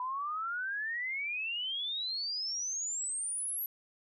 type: exponential sweep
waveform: sine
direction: up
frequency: 987.8 to 11900 Hz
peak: -33 dBFS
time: 0-3.66 s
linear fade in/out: 2 ms
effects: none